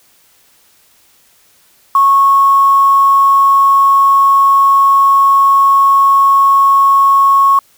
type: tone with quantisation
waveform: sine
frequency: 1100 Hz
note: C#6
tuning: 14 cents flat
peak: -5 dBFS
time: 1.95-7.59 s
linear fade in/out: 2 ms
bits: 5
effects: white hiss -50 dBFS RMS until 7.77 s